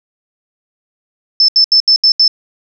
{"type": "tone bursts", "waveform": "sine", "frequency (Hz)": 5274, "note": "E8", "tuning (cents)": 0, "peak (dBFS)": -5, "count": 6, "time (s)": [1.4, 2.279], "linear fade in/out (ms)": 2, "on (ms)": 84, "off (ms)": 75, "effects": []}